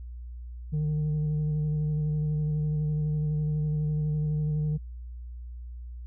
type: tone with vibrato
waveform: sine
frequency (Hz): 151.6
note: D#3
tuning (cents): -45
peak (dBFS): -22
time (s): 0.72-4.78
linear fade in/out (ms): 20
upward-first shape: square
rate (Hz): 12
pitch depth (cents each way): 14
effects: tanh soft clip ceiling -24 dBFS + added 60 Hz sine -37 dBFS peak until 6.06 s